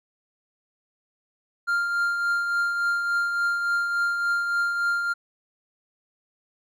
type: tone with tremolo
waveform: triangle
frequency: 1396.9 Hz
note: F6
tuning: in tune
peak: -18 dBFS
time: 1.67-5.14 s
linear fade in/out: 20 ms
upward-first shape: triangle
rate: 3.5 Hz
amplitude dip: 45%
effects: none